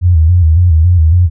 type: tone with vibrato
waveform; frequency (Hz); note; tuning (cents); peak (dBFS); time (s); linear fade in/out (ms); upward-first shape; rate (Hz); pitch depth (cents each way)
sine; 84.1; E2; +35; -4; 0.01-1.3; 50; square; 3.6; 97
effects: none